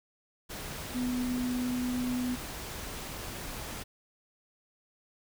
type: tone in noise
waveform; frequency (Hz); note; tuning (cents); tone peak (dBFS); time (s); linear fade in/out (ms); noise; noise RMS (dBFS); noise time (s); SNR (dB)
sine; 248.7; B3; +12; -29; 0.94-2.36; 20; pink; -40; 0.49-3.84; +8
effects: none